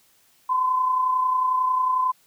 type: tone pair together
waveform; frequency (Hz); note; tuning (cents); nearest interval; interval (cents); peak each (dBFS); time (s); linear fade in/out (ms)
sine; 1019 / 1050.1; C6 / C6; -46 / +6; minor second; 52; -19 / -30; 0.49-2.12; 10
effects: white hiss -60 dBFS RMS until 2.26 s